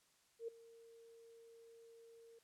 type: tone with ADSR envelope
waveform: sine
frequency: 460.1 Hz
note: A#4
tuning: 23 cents flat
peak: -40 dBFS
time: 0.39-2.39 s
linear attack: 90 ms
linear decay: 7 ms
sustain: -19 dB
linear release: 6 ms
effects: white hiss -74 dBFS RMS until 2.43 s + low-pass 10000 Hz 12 dB/octave